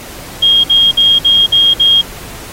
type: tone bursts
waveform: sine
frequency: 3246 Hz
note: G#7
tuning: 40 cents flat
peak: -5 dBFS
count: 6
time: 0.42-2.015 s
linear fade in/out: 10 ms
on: 220 ms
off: 55 ms
effects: pink hiss -30 dBFS RMS until 2.52 s + AAC 48 kbps